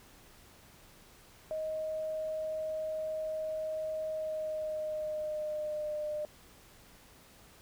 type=tone with pitch glide; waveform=sine; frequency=627 to 603.2 Hz; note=D#5 to D5; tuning=+13 to +46 cents; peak=-33 dBFS; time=1.51-6.25 s; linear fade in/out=0 ms; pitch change=-67 cents; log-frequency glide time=4.14-5.98 s; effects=pink hiss -58 dBFS RMS until 7.61 s